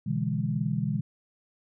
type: chord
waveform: sine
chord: E dominant seventh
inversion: second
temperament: equal with one note detuned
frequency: 123.47 / 146.83 / 164.81 / 204.7 Hz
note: B2 / D3 / E3 / G#3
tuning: 0 / 0 / 0 / -25 cents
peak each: -31 dBFS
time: 0.06-1.01 s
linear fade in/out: 10 ms
effects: none